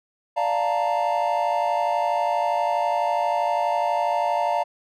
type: chord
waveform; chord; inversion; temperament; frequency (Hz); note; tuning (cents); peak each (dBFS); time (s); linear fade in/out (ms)
triangle; Bb major seventh; first; equal; 587.3 / 698.5 / 880 / 932.3; D5 / F5 / A5 / Bb5; 0 / 0 / 0 / 0; -25 / -22 / -25 / -24; 0.36-4.64; 20
effects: none